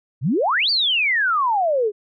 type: exponential two-way sweep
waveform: sine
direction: up then down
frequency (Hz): 110 to 4742 to 397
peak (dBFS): -16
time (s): 0.21-1.92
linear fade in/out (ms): 50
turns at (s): 0.7
effects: none